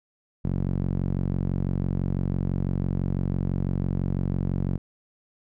sawtooth tone with band-pass filter, 46 Hz, F#1, 9 cents flat, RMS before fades -26 dBFS, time 0.44-4.78 s, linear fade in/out 10 ms, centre 160 Hz, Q 1.3, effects none

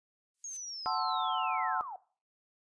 violet noise with exponential growth, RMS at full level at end -42 dBFS, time 0.34-0.57 s, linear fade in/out 5 ms, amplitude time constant 49 ms
sine linear sweep, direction down, 6620 to 698.5 Hz, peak -39 dBFS, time 0.44-1.96 s, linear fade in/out 2 ms
sine chord, F# half-diminished seventh, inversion none, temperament equal, 740 / 880 / 1046.5 / 1318.5 Hz, F#5 / A5 / C6 / E6, 0 / 0 / 0 / 0 cents, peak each -35 dBFS, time 0.86-1.81 s, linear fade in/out 0 ms
effects noise-tail reverb RT60 0.4 s tail -19 dB re dry + resampled to 22050 Hz

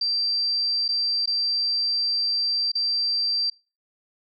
sine tone with dropouts, 4699 Hz, D8, in tune, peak -21 dBFS, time 0.01-3.5 s, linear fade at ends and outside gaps 5 ms, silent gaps 0.881-0.888 / 1.259-1.274 / 2.718-2.752 s, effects noise-tail reverb RT60 0.3 s tail -23 dB re dry

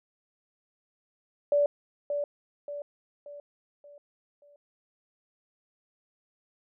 sine tone with echo, 579 Hz, D5, 25 cents flat, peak -20 dBFS, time 1.52-1.66 s, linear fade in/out 2 ms, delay 580 ms, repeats 5, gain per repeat -7 dB, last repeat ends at 4.56 s, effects none

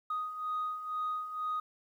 sine beating tone pair, 1244.5 / 1246.6 Hz, D#6 / D#6, 0 / +3 cents, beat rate 2.1 Hz, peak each -39 / -33 dBFS, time 0.1-1.6 s, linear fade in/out 5 ms, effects tanh soft clip ceiling -28 dBFS + 11-bit

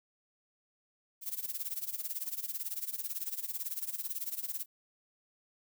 violet noise with tremolo, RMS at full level -35 dBFS, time 1.21-4.66 s, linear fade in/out 50 ms, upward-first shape sine, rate 18 Hz, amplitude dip 85%, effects none

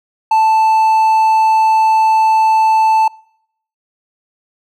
triangle tone, 880 Hz, A5, in tune, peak -6 dBFS, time 0.31-3.08 s, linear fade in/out 5 ms, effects noise-tail reverb RT60 0.7 s tail -25 dB re dry

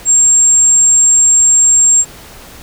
sine tone, 7459 Hz, A#8, in tune, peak -5 dBFS, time 0.05-2.05 s, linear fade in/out 50 ms, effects pink hiss -35 dBFS RMS until 2.62 s

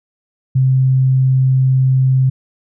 sine tone, 131.1 Hz, C3, 4 cents sharp, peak -9 dBFS, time 0.55-2.3 s, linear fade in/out 10 ms, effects none

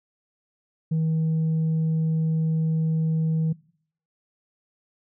sine tone, 159.9 Hz, D#3, 48 cents sharp, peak -18 dBFS, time 0.91-3.53 s, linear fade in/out 10 ms, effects noise-tail reverb RT60 0.6 s tail -23 dB re dry + tanh soft clip ceiling -19 dBFS

